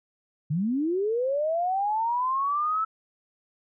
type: linear sweep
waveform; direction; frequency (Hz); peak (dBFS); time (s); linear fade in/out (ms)
sine; up; 138.9 to 1318.5; -23; 0.5-2.85; 10
effects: none